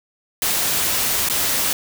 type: noise with dropouts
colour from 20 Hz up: white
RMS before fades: -20 dBFS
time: 0.42-1.73 s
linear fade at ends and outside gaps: 1 ms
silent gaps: 1.287-1.298 s
effects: none